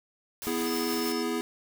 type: noise with tremolo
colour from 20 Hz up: white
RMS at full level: -37 dBFS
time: 0.42-1.12 s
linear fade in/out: 0 ms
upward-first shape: triangle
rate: 6.4 Hz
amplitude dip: 35%
type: chord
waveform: square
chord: E major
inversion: second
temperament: equal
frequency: 246.9 / 329.6 / 415.3 Hz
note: B3 / E4 / G#4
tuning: 0 / 0 / 0 cents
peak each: -33 dBFS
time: 0.47-1.41 s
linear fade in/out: 0 ms
type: tone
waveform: sine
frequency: 5274 Hz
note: E8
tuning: in tune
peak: -37 dBFS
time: 0.66-1.23 s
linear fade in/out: 5 ms
effects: none